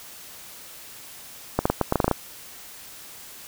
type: clicks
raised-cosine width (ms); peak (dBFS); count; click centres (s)
1; -5; 10; 1.59 / 1.655 / 1.7 / 1.813 / 1.924 / 1.957 / 2.002 / 2.044 / 2.08 / 2.113
effects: white hiss -43 dBFS RMS until 3.47 s